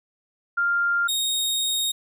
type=tone pair in turn; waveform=sine / sawtooth; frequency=1396.9 / 3729 Hz; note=F6 / A#7; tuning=0 / 0 cents; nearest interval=octave + perfect fourth; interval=1700 cents; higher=second; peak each=-19 dBFS; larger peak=neither; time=0.57-1.08 / 1.08-1.92 s; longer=second; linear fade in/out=10 ms; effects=none